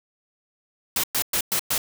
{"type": "noise bursts", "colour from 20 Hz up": "white", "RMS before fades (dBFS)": -23, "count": 5, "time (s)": [0.96, 1.78], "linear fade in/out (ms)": 2, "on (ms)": 76, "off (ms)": 110, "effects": []}